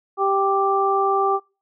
harmonic tone, 392 Hz, G4, in tune, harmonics 1 / 2 / 3, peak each -21 / -21 / -21 dBFS, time 0.17-1.4 s, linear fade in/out 50 ms, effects noise-tail reverb RT60 0.3 s tail -23 dB re dry

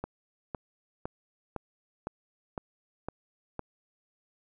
click train, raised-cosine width 1 ms, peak -20 dBFS, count 8, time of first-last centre 0.04-3.593 s, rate 1.97 Hz, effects none

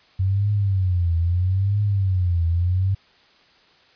sine tone with vibrato, 93 Hz, F#2, 9 cents sharp, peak -17 dBFS, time 0.19-2.95 s, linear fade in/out 10 ms, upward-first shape triangle, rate 0.77 Hz, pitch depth 200 cents each way, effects white hiss -55 dBFS RMS until 3.95 s + resampled to 11025 Hz

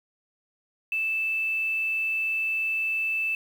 sine tone with quantisation, 2637 Hz, E7, in tune, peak -24 dBFS, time 0.92-3.35 s, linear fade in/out 2 ms, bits 8, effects none

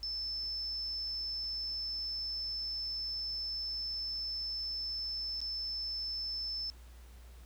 sine tone with dropouts, 5274 Hz, E8, in tune, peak -35 dBFS, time 0.03-6.7 s, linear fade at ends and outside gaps 0 ms, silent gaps 5.404-5.415 s, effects added 60 Hz sine -50 dBFS peak until 7.45 s + pink hiss -62 dBFS RMS until 7.45 s

